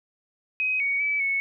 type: tone with pitch steps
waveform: sine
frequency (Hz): 2524 / 2239 / 2297 / 2207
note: D#7 / C#7 / D7 / C#7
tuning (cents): +24 / +17 / -39 / -8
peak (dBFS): -22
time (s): 0.6-1.4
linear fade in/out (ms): 0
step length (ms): 200
effects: none